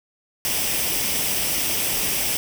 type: noise with comb filter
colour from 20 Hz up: white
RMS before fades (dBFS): -23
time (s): 0.45-2.37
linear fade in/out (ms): 0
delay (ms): 0.36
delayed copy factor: +0.5
effects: none